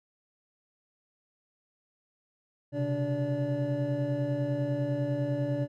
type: tone cluster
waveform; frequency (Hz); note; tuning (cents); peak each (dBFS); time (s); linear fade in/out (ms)
triangle; 127.5 / 137.5 / 291 / 576; C3 / C#3 / D4 / D5; -44 / -14 / -16 / -34; -31; 2.72-5.68; 50
effects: none